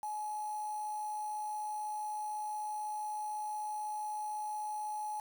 sine tone with quantisation, 847 Hz, G#5, 34 cents sharp, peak -36 dBFS, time 0.03-5.2 s, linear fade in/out 2 ms, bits 8, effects none

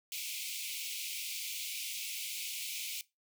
pink high-pass noise, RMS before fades -40 dBFS, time 0.12-3.01 s, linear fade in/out 0 ms, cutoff 2200 Hz, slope 96 dB/octave, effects noise-tail reverb RT60 0.2 s tail -19 dB re dry

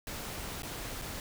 pink noise with dropouts, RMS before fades -40 dBFS, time 0.07-1.2 s, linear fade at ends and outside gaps 1 ms, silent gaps 0.621-0.632 / 1.016-1.02 s, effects none

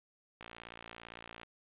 click train, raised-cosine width 0.3 ms, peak -30 dBFS, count 60, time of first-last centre 0.41-1.433 s, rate 57.7 Hz, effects resampled to 8000 Hz + 11-bit

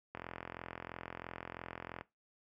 click train, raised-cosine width 0.5 ms, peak -27 dBFS, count 81, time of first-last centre 0.15-2.01 s, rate 43 Hz, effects noise-tail reverb RT60 0.2 s tail -19 dB re dry + high-pass 60 Hz 12 dB/octave

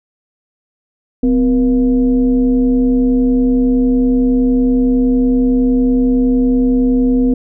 sine tone with frequency modulation, 255.4 Hz, C4, 42 cents flat, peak -9 dBFS, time 1.23-7.34 s, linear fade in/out 5 ms, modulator 220 Hz, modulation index 0.58, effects none

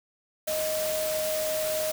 sine tone in noise, 623 Hz, D#5, 2 cents sharp, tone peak -27 dBFS, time 0.47-1.92 s, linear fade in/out 10 ms, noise white, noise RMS -33 dBFS, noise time 0.47-1.92 s, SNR +3 dB, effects none

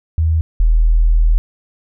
sine tone pair in turn, 80.4 / 40.25 Hz, E2 / E1, -43 / -41 cents, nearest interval octave, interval 1198 cents, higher first, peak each -11 / -8 dBFS, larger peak second, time 0.18-0.41 / 0.6-1.38 s, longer second, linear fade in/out 0 ms, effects none

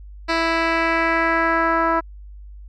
10% pulse tone with low-pass filter sweep, 329.6 Hz, E4, in tune, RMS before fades -19 dBFS, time 0.28-2.01 s, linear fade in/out 20 ms, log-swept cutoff 3900 to 1200 Hz, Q 1.9, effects added 50 Hz sine -36 dBFS peak until 2.68 s

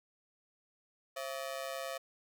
sawtooth ring-modulated tone, 603 Hz, D5, 46 cents sharp, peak -31 dBFS, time 1.16-1.98 s, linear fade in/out 10 ms, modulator 68.8 Hz, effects none

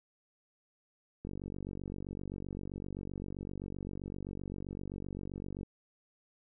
click train, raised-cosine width 3 ms, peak -28 dBFS, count 210, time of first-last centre 1.25-5.632 s, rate 47.7 Hz, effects none

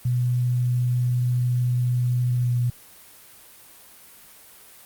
sine tone with pitch glide, 123.47 to 122.05 Hz, B2 to B2, 0 to -20 cents, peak -19 dBFS, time 0.05-2.7 s, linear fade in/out 5 ms, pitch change -20 cents, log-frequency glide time 2.38-2.52 s, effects white hiss -48 dBFS RMS until 4.85 s + Opus 32 kbps

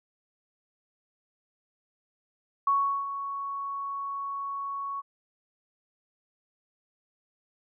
sine tone with ADSR envelope, 1112 Hz, C#6, 5 cents sharp, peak -20 dBFS, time 2.67-5.02 s, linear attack 4 ms, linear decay 380 ms, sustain -11 dB, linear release 28 ms, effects none

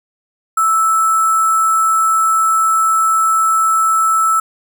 sine tone with sample-and-hold, 1316 Hz, E6, 3 cents flat, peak -10 dBFS, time 0.57-4.4 s, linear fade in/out 5 ms, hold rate 8820 Hz, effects none

